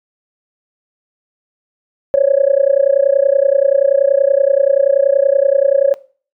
sine tone with amplitude modulation, 554.4 Hz, C#5, in tune, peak -4 dBFS, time 2.14-5.94 s, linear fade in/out 0 ms, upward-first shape sine, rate 30.5 Hz, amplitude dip 95%, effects noise-tail reverb RT60 0.4 s tail -19 dB re dry + tanh soft clip ceiling 0 dBFS

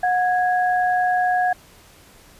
sine tone pair together, 727.7 / 1657 Hz, F#5 / G#6, -29 / -4 cents, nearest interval octave + major second, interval 1425 cents, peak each -17 / -24 dBFS, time 0.03-1.53 s, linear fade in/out 5 ms, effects pink hiss -49 dBFS RMS until 2.39 s + resampled to 32000 Hz

